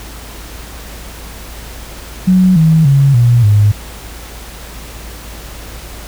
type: tone with pitch steps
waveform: sine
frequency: 185 / 160.12 / 138.59 / 119.96 / 103.83 Hz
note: F#3 / D#3 / C#3 / B2 / G#2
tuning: 0 / +50 / 0 / -50 / 0 cents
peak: -5 dBFS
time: 2.27-3.72 s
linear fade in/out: 10 ms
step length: 290 ms
effects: added 55 Hz sine -30 dBFS peak until 6.07 s + pink hiss -32 dBFS RMS until 6.07 s